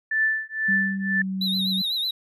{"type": "tone with tremolo", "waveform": "sine", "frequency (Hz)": 1760, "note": "A6", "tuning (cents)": 0, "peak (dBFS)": -17, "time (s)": [0.11, 1.22], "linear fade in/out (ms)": 5, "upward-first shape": "triangle", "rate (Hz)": 2, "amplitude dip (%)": 100}
{"type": "tone with pitch glide", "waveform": "sine", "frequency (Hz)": [194.2, 190.2], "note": ["G3", "F#3"], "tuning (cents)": [-16, 48], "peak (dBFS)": -25, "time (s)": [0.68, 1.82], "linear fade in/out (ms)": 10, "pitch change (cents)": -36, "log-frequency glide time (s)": [1.09, 1.2]}
{"type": "tone with vibrato", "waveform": "triangle", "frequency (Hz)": 3866, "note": "B7", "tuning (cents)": -38, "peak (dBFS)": -22, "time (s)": [1.41, 2.11], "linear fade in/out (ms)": 5, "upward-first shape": "triangle", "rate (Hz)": 8, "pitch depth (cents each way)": 110}
{"effects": []}